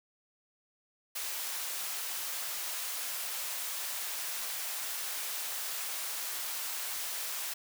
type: high-pass noise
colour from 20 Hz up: white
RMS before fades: -37 dBFS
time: 1.15-7.54 s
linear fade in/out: 10 ms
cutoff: 650 Hz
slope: 12 dB/octave
effects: none